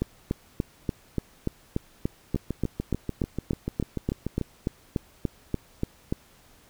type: two click trains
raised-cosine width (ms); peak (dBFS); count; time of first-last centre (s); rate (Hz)
3; -12 / -15; 22 / 15; 0.02-6.125 / 2.36-4.413; 3.44 / 6.82
effects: pink hiss -57 dBFS RMS until 6.69 s